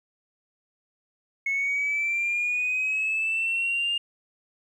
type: linear sweep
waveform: sine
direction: up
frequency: 2185 to 2821 Hz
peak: -22 dBFS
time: 1.46-3.98 s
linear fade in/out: 5 ms
effects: tanh soft clip ceiling -20 dBFS + 10-bit